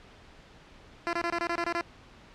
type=tone bursts; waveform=10% pulse; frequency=341.5 Hz; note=F4; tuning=39 cents flat; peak=-19 dBFS; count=9; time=1.07-1.811 s; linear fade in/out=0 ms; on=61 ms; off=24 ms; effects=pink hiss -53 dBFS RMS until 2.34 s + low-pass 4000 Hz 12 dB/octave